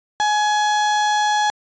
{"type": "tone", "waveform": "35% pulse", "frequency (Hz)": 841, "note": "G#5", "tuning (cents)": 22, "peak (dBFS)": -14, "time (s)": [0.2, 1.5], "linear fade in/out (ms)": 0, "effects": ["resampled to 16000 Hz"]}